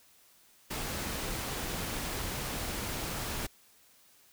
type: noise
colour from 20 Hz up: pink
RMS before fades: -36 dBFS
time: 0.7-3.47 s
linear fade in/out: 10 ms
effects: white hiss -62 dBFS RMS until 4.32 s